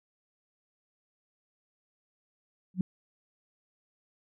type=tone with exponential growth; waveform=sine; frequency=184.1 Hz; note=F#3; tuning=8 cents flat; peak=-20 dBFS; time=2.74-2.81 s; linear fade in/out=2 ms; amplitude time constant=15 ms; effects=none